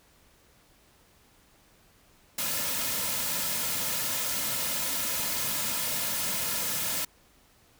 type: noise with comb filter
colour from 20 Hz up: white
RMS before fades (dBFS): -30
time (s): 2.38-7.05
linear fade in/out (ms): 5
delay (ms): 2.6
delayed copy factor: -0.6
effects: pink hiss -61 dBFS RMS until 7.79 s